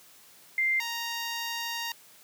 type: tone pair in turn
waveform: sine / 10% pulse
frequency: 2093 / 932.3 Hz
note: C7 / A#5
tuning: 0 / 0 cents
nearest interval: octave + major second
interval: 1400 cents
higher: first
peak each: -23 dBFS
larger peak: neither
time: 0.58-0.8 / 0.8-1.92 s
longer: second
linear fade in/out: 2 ms
effects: white hiss -55 dBFS RMS until 2.23 s + high-pass 100 Hz 12 dB/octave